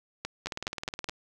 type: two click trains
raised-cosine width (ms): 0.2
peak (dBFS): -15 / -17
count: 5 / 13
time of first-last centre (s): 0.25-1.089 / 0.47-1.095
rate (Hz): 4.77 / 19.2
effects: none